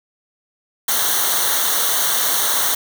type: noise with comb filter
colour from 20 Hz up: white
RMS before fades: -18 dBFS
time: 0.88-2.75 s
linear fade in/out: 5 ms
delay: 0.4 ms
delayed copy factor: -0.8
effects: none